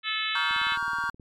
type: harmonic tone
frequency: 434.6 Hz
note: A4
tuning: 21 cents flat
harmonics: 3 / 4 / 5 / 6 / 7 / 8 / 9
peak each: -34 / -34 / -34 / -34 / -34 / -34 / -34 dBFS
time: 0.03-0.78 s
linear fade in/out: 50 ms
type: chord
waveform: triangle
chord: G half-diminished seventh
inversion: first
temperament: just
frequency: 940.8 / 1128.9 / 1411.2 / 1568 Hz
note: Bb5 / Db6 / F6 / G6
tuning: +16 / +31 / +18 / 0 cents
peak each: -32 / -30 / -30 / -29 dBFS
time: 0.35-1.1 s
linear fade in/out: 2 ms
type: click train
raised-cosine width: 3 ms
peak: -35 dBFS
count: 14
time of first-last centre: 0.51-1.198 s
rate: 18.9 Hz
effects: MP3 96 kbps